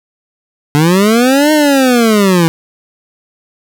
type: linear two-way sweep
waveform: 25% pulse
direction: up then down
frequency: 143.1 to 310 to 160.3 Hz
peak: -3 dBFS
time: 0.75-2.48 s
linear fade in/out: 0 ms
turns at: 1.52 s
effects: none